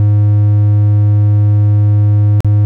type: tone with dropouts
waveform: triangle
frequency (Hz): 103.83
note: G#2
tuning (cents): 0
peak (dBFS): -4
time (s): 0-2.65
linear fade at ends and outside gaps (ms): 0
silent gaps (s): 2.405-2.446
effects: none